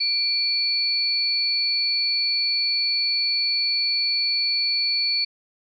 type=tone pair together; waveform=sine; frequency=2360 / 4440 Hz; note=D7 / C#8; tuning=+8 / +2 cents; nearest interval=major seventh; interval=1094 cents; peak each=-29 / -20 dBFS; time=0-5.25 s; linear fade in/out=10 ms; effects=none